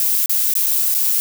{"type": "noise with dropouts", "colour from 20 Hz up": "violet", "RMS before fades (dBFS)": -17, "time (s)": [0, 1.2], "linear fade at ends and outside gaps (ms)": 0, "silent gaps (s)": [[0.259, 0.295], [0.537, 0.553], [0.662, 0.667], [0.942, 0.948]], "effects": []}